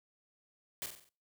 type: noise with echo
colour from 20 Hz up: white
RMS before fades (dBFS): -39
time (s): 0.82-0.86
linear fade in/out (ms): 0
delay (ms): 46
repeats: 5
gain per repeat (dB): -6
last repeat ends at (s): 1.09
effects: noise-tail reverb RT60 0.4 s tail -24 dB re dry + high-pass 60 Hz 12 dB/octave